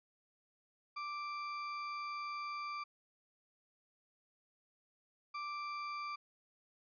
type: tone bursts at uneven times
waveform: 35% pulse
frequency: 1174.7 Hz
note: D6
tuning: in tune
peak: -38 dBFS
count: 2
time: 0.96-2.84 / 5.34-6.16 s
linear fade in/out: 10 ms
effects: resampled to 11025 Hz